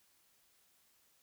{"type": "silence", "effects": ["white hiss -71 dBFS RMS until 1.22 s"]}